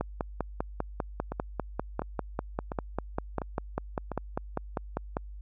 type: two click trains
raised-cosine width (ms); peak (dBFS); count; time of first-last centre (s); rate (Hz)
1; -15 / -19; 27 / 5; 0.01-5.169 / 1.32-4.117; 5.04 / 1.43
effects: added 50 Hz sine -40 dBFS peak until 5.41 s